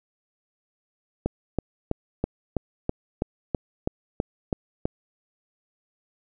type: click train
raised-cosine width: 2 ms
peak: -10 dBFS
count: 12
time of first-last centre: 1.26-4.855 s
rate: 3.06 Hz
effects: none